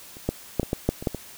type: clicks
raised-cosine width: 2 ms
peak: -30 / -9 / -7 / -14 / -10 / -6 / -21 / -9 / -17 dBFS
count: 9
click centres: 0.169 / 0.29 / 0.597 / 0.631 / 0.731 / 0.89 / 1.025 / 1.072 / 1.147 s
effects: white hiss -45 dBFS RMS until 1.37 s